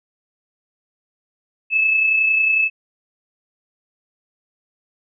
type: tone pair together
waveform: sine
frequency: 2578 / 2609 Hz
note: E7 / E7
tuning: -39 / -18 cents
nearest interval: unison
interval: 21 cents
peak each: -26 / -14 dBFS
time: 1.7-2.7 s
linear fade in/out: 50 ms
effects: none